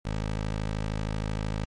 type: tone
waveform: 15% pulse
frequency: 53 Hz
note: G#1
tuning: 36 cents sharp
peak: -22 dBFS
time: 0.05-1.65 s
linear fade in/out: 5 ms
effects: low-pass 7000 Hz 12 dB/octave + MP3 48 kbps